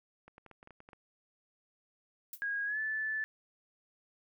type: clicks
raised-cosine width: 0.5 ms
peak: -38 dBFS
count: 10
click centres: 0.28 / 0.381 / 0.463 / 0.513 / 0.629 / 0.674 / 0.707 / 0.804 / 0.889 / 0.932 s
type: noise with exponential decay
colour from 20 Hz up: violet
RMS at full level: -39 dBFS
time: 2.33-2.43 s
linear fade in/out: 2 ms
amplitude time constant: 20 ms
type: tone with pitch glide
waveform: sine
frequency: 1639 to 1746.5 Hz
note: G#6 to A6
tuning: -23 to -13 cents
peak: -32 dBFS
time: 2.42-3.24 s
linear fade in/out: 0 ms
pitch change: +110 cents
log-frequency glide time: 2.65-2.79 s
effects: none